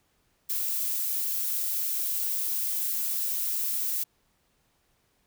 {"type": "noise", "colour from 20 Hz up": "violet", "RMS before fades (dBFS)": -29, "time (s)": [0.49, 4.04], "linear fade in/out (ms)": 10, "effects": ["pink hiss -70 dBFS RMS until 5.26 s"]}